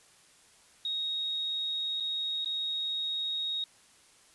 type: tone with dropouts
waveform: sine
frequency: 3757 Hz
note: A#7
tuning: 13 cents sharp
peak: -30 dBFS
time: 0.85-3.64 s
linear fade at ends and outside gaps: 2 ms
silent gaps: 2.001-2.005 / 2.447-2.458 s
effects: white hiss -60 dBFS RMS until 4.34 s + resampled to 24000 Hz